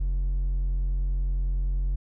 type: tone with hard clipping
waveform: sine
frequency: 44.66 Hz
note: F1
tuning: 39 cents sharp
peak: -24 dBFS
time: 0-1.96 s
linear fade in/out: 10 ms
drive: 3 dB
effects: none